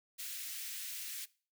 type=high-pass noise; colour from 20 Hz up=white; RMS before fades=-43 dBFS; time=0.18-1.26 s; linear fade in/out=20 ms; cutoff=1800 Hz; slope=24 dB/octave; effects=noise-tail reverb RT60 0.4 s tail -21 dB re dry